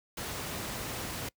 pink noise, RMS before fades -37 dBFS, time 0.17-1.29 s, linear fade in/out 5 ms, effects noise-tail reverb RT60 0.1 s tail -24 dB re dry + high-pass 60 Hz 12 dB/octave

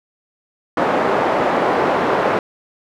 pink band-pass noise, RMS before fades -17 dBFS, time 0.77-2.39 s, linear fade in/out 2 ms, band 390 to 1100 Hz, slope 12 dB/octave, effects none

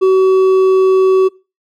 triangle tone with hard clipping, 378.2 Hz, F#4, 38 cents sharp, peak -8 dBFS, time 0.01-1.29 s, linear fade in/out 20 ms, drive 8 dB, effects noise-tail reverb RT60 0.3 s tail -23 dB re dry

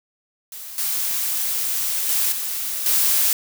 blue noise with level steps, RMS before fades -35 / -23 / -20 / -26 / -18 dBFS, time 0.52-3.33 s, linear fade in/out 2 ms, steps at 0.78 / 2.09 / 2.32 / 2.86 s, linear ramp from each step 2 ms, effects none

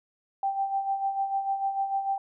sine tone with tremolo, 784 Hz, G5, in tune, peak -23 dBFS, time 0.43-2.18 s, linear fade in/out 2 ms, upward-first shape sine, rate 6.7 Hz, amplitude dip 60%, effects none

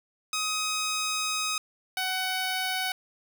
10% pulse tone pair in turn, 1260 / 749.2 Hz, D#6 / F#5, +21 / +21 cents, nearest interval major sixth, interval 900 cents, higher first, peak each -19 dBFS, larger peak neither, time 0.33-1.58 / 1.97-2.92 s, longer first, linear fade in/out 2 ms, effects none

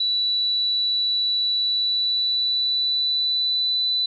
sine tone with pitch glide, 3947 to 3988 Hz, B7 to B7, -2 to +16 cents, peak -19 dBFS, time 0-4.06 s, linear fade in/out 5 ms, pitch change +18 cents, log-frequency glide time 1.53-3.82 s, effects none

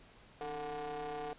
40% pulse ring-modulated tone, 143.9 Hz, D3, 35 cents flat, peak -35 dBFS, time 0.41-1.33 s, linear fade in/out 0 ms, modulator 592 Hz, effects pink hiss -60 dBFS RMS until 1.38 s + resampled to 8000 Hz

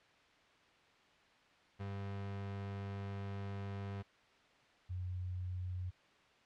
35% pulse / sine tone pair in turn, 99.2 / 90.73 Hz, G2 / F#2, +21 / -33 cents, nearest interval major second, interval 154 cents, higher first, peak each -39 / -38 dBFS, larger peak second, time 1.79-4.03 / 4.89-5.91 s, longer first, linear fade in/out 20 ms, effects white hiss -66 dBFS RMS until 6.45 s + low-pass 3000 Hz 12 dB/octave

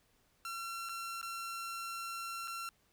sawtooth tone with dropouts, 1360 Hz, F6, 46 cents flat, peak -36 dBFS, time 0.45-2.69 s, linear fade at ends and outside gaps 1 ms, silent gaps 0.889-0.893 / 1.215-1.228 / 2.475-2.479 s, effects pink hiss -72 dBFS RMS until 2.92 s

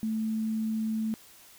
sine tone, 220 Hz, A3, in tune, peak -27 dBFS, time 0.03-1.14 s, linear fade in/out 0 ms, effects white hiss -54 dBFS RMS until 1.58 s

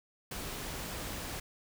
pink noise, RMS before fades -40 dBFS, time 0.31-1.4 s, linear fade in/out 5 ms, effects none

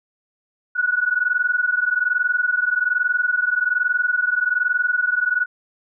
sine tone pair together, 1458.8 / 1480 Hz, F#6 / F#6, -25 / 0 cents, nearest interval unison, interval 25 cents, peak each -20 dBFS, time 0.75-5.46 s, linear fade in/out 20 ms, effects none

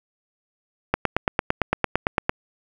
click train, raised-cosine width 0.5 ms, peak -3 dBFS, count 13, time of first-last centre 0.94-2.294 s, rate 8.86 Hz, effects 7-bit

